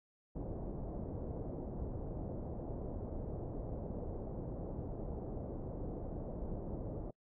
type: low-pass noise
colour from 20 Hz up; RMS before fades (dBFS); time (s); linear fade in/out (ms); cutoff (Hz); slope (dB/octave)
pink; -42; 0.35-7.11; 10; 650; 24
effects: noise-tail reverb RT60 0.1 s tail -25 dB re dry